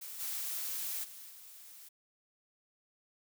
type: noise with level steps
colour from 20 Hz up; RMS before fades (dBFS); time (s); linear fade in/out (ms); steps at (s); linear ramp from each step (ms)
blue; -45 / -38 / -50 / -53; 0.01-1.89; 10; 0.19 / 1.03 / 1.29; 20
effects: none